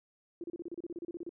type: tone bursts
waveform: sine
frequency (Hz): 342.2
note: F4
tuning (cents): -35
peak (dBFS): -37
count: 15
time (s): 0.41-1.293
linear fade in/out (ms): 2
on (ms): 29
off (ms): 32
effects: none